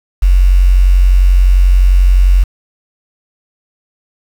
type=tone with quantisation; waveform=sine; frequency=45.72 Hz; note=F#1; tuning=20 cents flat; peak=-4 dBFS; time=0.22-2.44 s; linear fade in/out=10 ms; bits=5; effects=none